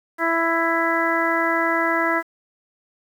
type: harmonic tone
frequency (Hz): 331.7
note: E4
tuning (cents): +11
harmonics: 1 / 2 / 3 / 4 / 5 / 6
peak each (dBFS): -25 / -25 / -25 / -25 / -25 / -25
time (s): 0.18-2.23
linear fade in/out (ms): 50
effects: 8-bit